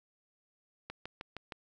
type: click train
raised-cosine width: 0.3 ms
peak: -25 dBFS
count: 5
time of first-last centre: 0.9-1.522 s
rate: 6.43 Hz
effects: none